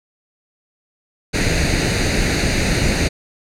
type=noise with comb filter; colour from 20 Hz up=pink; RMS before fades=-17 dBFS; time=1.33-3.09 s; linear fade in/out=20 ms; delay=0.46 ms; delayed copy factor=+0.7; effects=low-pass 7000 Hz 12 dB/octave